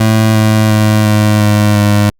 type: tone with pitch steps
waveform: 25% pulse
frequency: 110 / 108.67 / 107.36 / 106.07 / 104.79 / 103.53 Hz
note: A2 / A2 / A2 / G#2 / G#2 / G#2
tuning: 0 / -21 / -42 / +37 / +16 / -5 cents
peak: -3 dBFS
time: 0-2.1 s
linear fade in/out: 5 ms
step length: 350 ms
effects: Opus 48 kbps